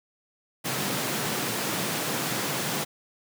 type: high-pass noise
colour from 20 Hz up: pink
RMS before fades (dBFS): -29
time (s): 0.64-2.85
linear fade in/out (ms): 20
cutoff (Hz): 120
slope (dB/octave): 48
effects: none